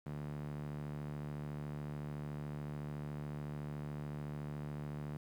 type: tone with high-pass filter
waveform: sawtooth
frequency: 73.8 Hz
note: D2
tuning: 9 cents sharp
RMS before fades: -43 dBFS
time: 0.06-5.17 s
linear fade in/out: 0 ms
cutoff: 150 Hz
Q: 2.5
effects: low-pass 2000 Hz 12 dB/octave + 11-bit